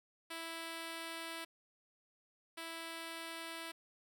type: tone pair in turn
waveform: 5% pulse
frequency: 329.6 / 329.6 Hz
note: E4 / E4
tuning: 0 / 0 cents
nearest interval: unison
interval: 0 cents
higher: neither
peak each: -31 / -32 dBFS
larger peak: first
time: 0.3-1.45 / 2.57-3.72 s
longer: neither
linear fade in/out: 10 ms
effects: none